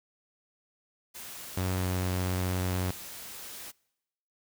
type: noise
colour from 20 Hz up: white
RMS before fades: -43 dBFS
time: 1.14-3.72 s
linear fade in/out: 20 ms
type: tone with pitch glide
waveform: sawtooth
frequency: 92.5 to 91.6 Hz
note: F#2 to F#2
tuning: 0 to -17 cents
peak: -24 dBFS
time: 1.57-2.91 s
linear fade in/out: 5 ms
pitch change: -17 cents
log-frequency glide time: 1.77-1.87 s
effects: noise-tail reverb RT60 0.9 s tail -25 dB re dry